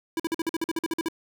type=tone bursts; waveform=square; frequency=328.2 Hz; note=E4; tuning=8 cents flat; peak=-25 dBFS; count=13; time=0.17-1.085 s; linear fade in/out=2 ms; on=27 ms; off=47 ms; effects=none